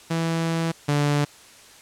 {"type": "tone pair in turn", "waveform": "sawtooth", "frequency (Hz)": [164.81, 145.65], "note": ["E3", "D3"], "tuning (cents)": [0, -14], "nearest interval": "major second", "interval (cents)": 214, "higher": "first", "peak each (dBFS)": [-18, -15], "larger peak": "second", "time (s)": [[0.1, 0.72], [0.88, 1.25]], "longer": "first", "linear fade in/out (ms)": 10, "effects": ["white hiss -48 dBFS RMS until 1.81 s", "low-pass 9000 Hz 12 dB/octave"]}